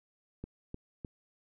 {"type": "click train", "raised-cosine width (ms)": 3, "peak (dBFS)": -27, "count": 3, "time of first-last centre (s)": [0.44, 1.048], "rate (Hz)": 3.29, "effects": []}